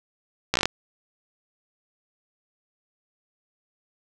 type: slowing click train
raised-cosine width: 0.2 ms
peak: -3 dBFS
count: 7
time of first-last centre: 0.54-0.656 s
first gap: 15 ms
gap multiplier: 1.1
effects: none